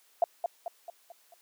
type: tone with echo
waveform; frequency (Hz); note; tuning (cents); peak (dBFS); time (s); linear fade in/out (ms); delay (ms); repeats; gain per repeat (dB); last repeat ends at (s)
sine; 686; F5; -31; -19; 0.22-0.24; 2; 220; 5; -6; 1.34
effects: white hiss -64 dBFS RMS until 1.41 s + high-pass 400 Hz 12 dB/octave